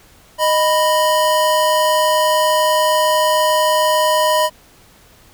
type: tone pair together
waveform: square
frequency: 618.9 / 987.8 Hz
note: D#5 / B5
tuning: -9 / 0 cents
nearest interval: minor sixth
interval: 809 cents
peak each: -16 dBFS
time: 0.38-4.5 s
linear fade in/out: 50 ms
effects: pink hiss -48 dBFS RMS until 5.33 s